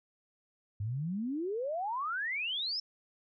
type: exponential sweep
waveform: sine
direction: up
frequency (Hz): 97.2 to 5400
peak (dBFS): -32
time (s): 0.8-2.8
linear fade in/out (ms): 5
effects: none